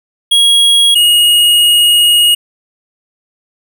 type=tone pair in turn; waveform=square; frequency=3300 / 2877 Hz; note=G#7 / F#7; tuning=-12 / -49 cents; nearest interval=major second; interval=237 cents; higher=first; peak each=-6 dBFS; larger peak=neither; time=0.31-0.95 / 0.95-2.35 s; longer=second; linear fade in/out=10 ms; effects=none